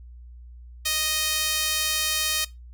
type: tone with high-pass filter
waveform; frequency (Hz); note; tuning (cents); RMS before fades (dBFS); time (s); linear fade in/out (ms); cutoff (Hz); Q
sawtooth; 622.3; D#5; 0; -25; 0.85-2.45; 10; 3200; 0.79
effects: noise-tail reverb RT60 0.2 s tail -19 dB re dry + added 60 Hz sine -41 dBFS peak until 2.73 s